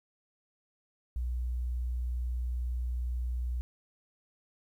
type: tone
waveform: sine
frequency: 61.1 Hz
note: B1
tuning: 18 cents flat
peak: -30 dBFS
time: 1.16-3.61 s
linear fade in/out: 0 ms
effects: 11-bit